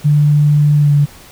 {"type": "tone with pitch glide", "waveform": "sine", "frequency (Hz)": [147.7, 144.83], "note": ["D3", "D3"], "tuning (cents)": [10, -24], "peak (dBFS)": -7, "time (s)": [0.04, 1.06], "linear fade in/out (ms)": 20, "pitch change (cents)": -34, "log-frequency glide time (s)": [0.78, 0.92], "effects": ["pink hiss -39 dBFS RMS until 1.31 s"]}